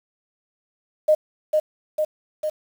sine tone with echo, 615 Hz, D#5, 20 cents flat, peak -12 dBFS, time 1.08-1.15 s, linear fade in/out 10 ms, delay 450 ms, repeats 3, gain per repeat -3 dB, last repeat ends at 2.5 s, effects 7-bit

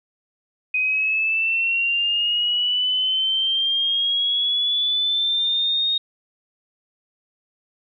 sine linear sweep, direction up, 2500 to 3729 Hz, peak -18 dBFS, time 0.74-5.98 s, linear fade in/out 5 ms, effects none

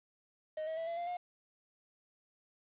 triangle tone with pitch steps, 622.3 / 639.4 / 657 / 675.1 / 693.7 / 712.8 Hz, D#5 / D#5 / E5 / E5 / F5 / F5, 0 / +47 / -6 / +41 / -12 / +35 cents, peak -34 dBFS, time 0.57-1.17 s, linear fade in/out 5 ms, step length 100 ms, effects resampled to 8000 Hz + 10-bit

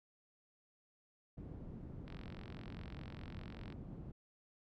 white low-pass noise, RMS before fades -49 dBFS, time 1.37-4.12 s, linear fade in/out 10 ms, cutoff 180 Hz, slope 12 dB/octave
click train, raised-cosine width 0.3 ms, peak -37 dBFS, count 75, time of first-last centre 2.08-3.724 s, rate 45 Hz
effects none

